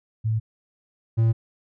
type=tone pair in turn; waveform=sine / triangle; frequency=110.5 / 113.34 Hz; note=A2 / A#2; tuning=+8 / -48 cents; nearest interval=unison; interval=44 cents; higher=second; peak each=-20 / -14 dBFS; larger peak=second; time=0.24-0.4 / 1.17-1.33 s; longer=neither; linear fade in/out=20 ms; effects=none